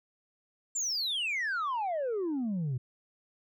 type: exponential sweep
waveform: sine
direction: down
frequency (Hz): 7459 to 119.1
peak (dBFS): -27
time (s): 0.75-2.78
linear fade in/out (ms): 10
effects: tanh soft clip ceiling -28 dBFS